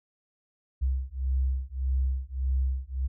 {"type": "beating tone pair", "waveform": "sine", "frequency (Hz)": [64.7, 66.4], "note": ["C2", "C2"], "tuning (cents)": [-19, 26], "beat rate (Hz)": 1.7, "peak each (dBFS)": -28, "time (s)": [0.81, 3.08], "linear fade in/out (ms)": 20, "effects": []}